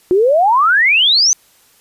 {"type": "exponential sweep", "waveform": "sine", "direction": "up", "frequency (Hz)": [349.2, 6320], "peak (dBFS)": -8, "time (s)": [0.11, 1.33], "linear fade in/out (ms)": 0, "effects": ["white hiss -51 dBFS RMS until 1.8 s", "resampled to 32000 Hz"]}